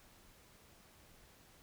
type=silence; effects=pink hiss -63 dBFS RMS until 1.62 s